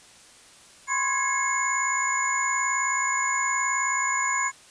sine tone cluster, 1021 / 1080 / 1660 / 2169 / 6960 Hz, C6 / C#6 / G#6 / C#7 / A8, -43 / -45 / -1 / -38 / -20 cents, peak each -29 dBFS, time 0.87-4.52 s, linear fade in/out 50 ms, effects white hiss -51 dBFS RMS until 4.7 s + resampled to 22050 Hz

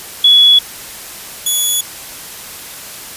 sine / 5% pulse tone pair in turn, 3387 / 3399 Hz, G#7 / G#7, +33 / +39 cents, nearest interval unison, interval 6 cents, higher second, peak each -4 dBFS, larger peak neither, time 0.24-0.59 / 1.46-1.81 s, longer neither, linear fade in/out 5 ms, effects white hiss -30 dBFS RMS until 3.16 s + resampled to 32000 Hz

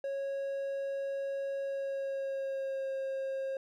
triangle tone with pitch glide, 550 to 536.8 Hz, C#5 to C5, -14 to +44 cents, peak -31 dBFS, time 0.04-3.57 s, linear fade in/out 2 ms, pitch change -42 cents, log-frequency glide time 1.64-2.91 s, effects none

